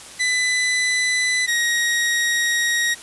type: tone pair in turn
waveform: sawtooth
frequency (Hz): 2000 / 1886.8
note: B6 / A#6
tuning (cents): +21 / +20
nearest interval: minor second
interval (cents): 101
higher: first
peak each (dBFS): -14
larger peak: neither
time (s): 0.19-1.47 / 1.47-2.95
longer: second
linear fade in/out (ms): 20
effects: white hiss -39 dBFS RMS until 3.02 s + resampled to 24000 Hz